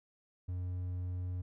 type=tone; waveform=triangle; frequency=90.2 Hz; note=F#2; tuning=44 cents flat; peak=-33 dBFS; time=0.48-1.42 s; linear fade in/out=10 ms; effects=none